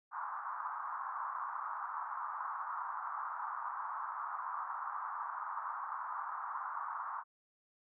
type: band-pass noise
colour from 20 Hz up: pink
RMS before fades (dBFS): -41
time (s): 0.11-7.24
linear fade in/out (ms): 50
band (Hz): 930 to 1300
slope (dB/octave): 48
effects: none